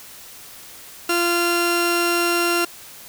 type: tone pair together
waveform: sawtooth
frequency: 345.5 / 1382 Hz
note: F4 / F6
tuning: -19 / -19 cents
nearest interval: 2 octaves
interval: 2400 cents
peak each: -16 dBFS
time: 1.09-2.65 s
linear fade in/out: 5 ms
effects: white hiss -41 dBFS RMS until 3.08 s